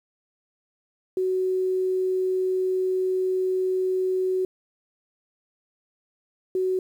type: tone pair in turn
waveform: sine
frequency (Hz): 372.8 / 372.8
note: F#4 / F#4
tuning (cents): +13 / +13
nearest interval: unison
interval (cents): 0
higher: neither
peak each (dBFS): -21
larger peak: neither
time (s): 1.17-4.45 / 6.55-6.79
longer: first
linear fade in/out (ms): 2
effects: 9-bit